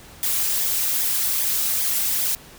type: noise with flanger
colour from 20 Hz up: blue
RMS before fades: -22 dBFS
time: 0.23-2.35 s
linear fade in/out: 0 ms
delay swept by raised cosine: 0.7 to 5.5 ms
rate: 2.5 Hz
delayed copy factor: -0.85
effects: pink hiss -45 dBFS RMS until 2.58 s